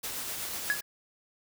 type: noise with tremolo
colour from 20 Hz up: white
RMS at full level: -35 dBFS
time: 0.03-0.81 s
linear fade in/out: 10 ms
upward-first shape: triangle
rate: 8.1 Hz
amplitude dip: 30%
type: tone with exponential decay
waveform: triangle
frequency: 1680 Hz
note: G#6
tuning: 19 cents sharp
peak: -19 dBFS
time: 0.7-0.82 s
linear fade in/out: 0 ms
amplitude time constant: 26 ms
effects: none